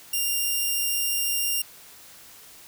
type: tone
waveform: 5% pulse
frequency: 2794 Hz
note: F7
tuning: in tune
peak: -14 dBFS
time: 0.13-1.62 s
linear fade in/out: 5 ms
effects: white hiss -48 dBFS RMS until 2.67 s